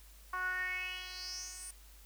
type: tone with band-pass filter sweep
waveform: 10% pulse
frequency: 367.2 Hz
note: F#4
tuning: 13 cents flat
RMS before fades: -40 dBFS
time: 0.33-1.71 s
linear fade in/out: 5 ms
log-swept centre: 1200 to 9400 Hz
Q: 6
effects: added 50 Hz sine -55 dBFS peak until 2.05 s + white hiss -61 dBFS RMS until 2.05 s